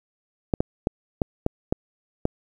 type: clicks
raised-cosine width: 2 ms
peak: -7 dBFS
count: 7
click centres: 0.538 / 0.605 / 0.871 / 1.218 / 1.464 / 1.725 / 2.254 s
effects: 8-bit